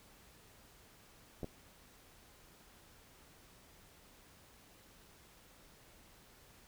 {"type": "clicks", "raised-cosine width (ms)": 2, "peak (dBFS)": -28, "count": 2, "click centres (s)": [1.432, 1.444], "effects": ["pink hiss -62 dBFS RMS until 6.67 s"]}